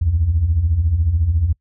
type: beating tone pair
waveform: sine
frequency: 71 / 85 Hz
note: C#2 / F2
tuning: +42 / -46 cents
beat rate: 14 Hz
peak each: -20 / -14 dBFS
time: 0.01-1.53 s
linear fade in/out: 10 ms
effects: noise-tail reverb RT60 0.1 s tail -25 dB re dry + tanh soft clip ceiling -7 dBFS